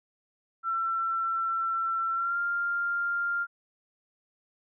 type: tone with pitch glide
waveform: sine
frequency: 1346 to 1396.7 Hz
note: E6 to F6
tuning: +36 to 0 cents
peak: -26 dBFS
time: 0.63-3.47 s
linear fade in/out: 50 ms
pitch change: +64 cents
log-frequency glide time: 2.11-2.39 s
effects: none